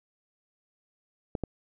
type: clicks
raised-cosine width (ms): 2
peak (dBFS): -17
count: 2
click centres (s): 1.352 / 1.437
effects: none